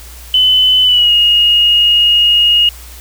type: tone with pitch glide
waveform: sine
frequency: 3021 to 2866 Hz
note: F#7 to F7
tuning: +35 to +44 cents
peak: -6 dBFS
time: 0.34-2.69 s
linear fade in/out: 2 ms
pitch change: -91 cents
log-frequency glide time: 0.83-1.12 s
effects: added 60 Hz sine -32 dBFS peak until 3 s + white hiss -36 dBFS RMS until 3 s